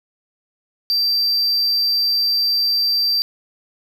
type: tone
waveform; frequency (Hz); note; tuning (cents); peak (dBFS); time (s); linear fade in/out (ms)
triangle; 4691; D8; -3; -14; 0.9-3.22; 0
effects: none